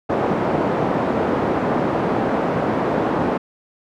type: band-pass noise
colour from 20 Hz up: pink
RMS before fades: -20 dBFS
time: 0.09-3.38 s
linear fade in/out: 10 ms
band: 210 to 900 Hz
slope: 12 dB/octave
effects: none